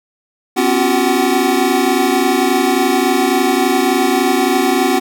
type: tone cluster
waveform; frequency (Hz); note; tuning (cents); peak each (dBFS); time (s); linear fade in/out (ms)
square; 253.5 / 277 / 349.1 / 380.3 / 753; B3 / C#4 / F4 / F#4 / F#5; +45 / -1 / -1 / +48 / +30; -19; 0.56-5; 20
effects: none